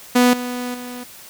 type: tone with level steps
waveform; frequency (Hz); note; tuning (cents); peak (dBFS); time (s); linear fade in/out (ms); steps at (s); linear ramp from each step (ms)
sawtooth; 246.9; B3; 0; -7 / -20 / -26; 0.15-1.04; 10; 0.33 / 0.74; 5
effects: white hiss -41 dBFS RMS until 1.29 s